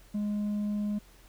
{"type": "tone with hard clipping", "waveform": "triangle", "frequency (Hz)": 207.7, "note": "G#3", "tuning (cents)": 0, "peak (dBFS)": -27, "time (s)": [0.14, 0.99], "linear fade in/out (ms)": 10, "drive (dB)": 1, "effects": ["added 44 Hz sine -55 dBFS peak until 1.28 s", "pink hiss -59 dBFS RMS until 1.28 s"]}